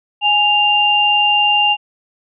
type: tone pair together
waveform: sine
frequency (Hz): 830.6 / 2792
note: G#5 / F7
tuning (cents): 0 / -1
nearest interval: octave + major sixth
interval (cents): 2099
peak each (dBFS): -15 / -12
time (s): 0.21-1.77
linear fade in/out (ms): 50
effects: none